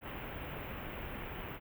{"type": "band-stop noise", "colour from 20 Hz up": "pink", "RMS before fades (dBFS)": -43, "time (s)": [0.01, 1.6], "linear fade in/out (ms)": 50, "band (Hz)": [3000, 15000], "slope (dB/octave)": 48, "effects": []}